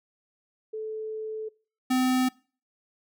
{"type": "tone pair in turn", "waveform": ["sine", "square"], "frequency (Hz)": [435.9, 256], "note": ["A4", "C4"], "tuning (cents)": [-16, -38], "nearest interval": "major sixth", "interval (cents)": 922, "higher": "first", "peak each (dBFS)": [-31, -22], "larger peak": "second", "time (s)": [[0.73, 1.49], [1.9, 2.29]], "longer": "first", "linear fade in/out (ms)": 10, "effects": ["noise-tail reverb RT60 0.4 s tail -24 dB re dry"]}